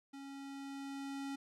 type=tone with level ramp; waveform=square; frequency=275.8 Hz; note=C#4; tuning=9 cents flat; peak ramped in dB=-48 to -40 dBFS; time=0.13-1.36 s; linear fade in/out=10 ms; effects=low-pass 9000 Hz 12 dB/octave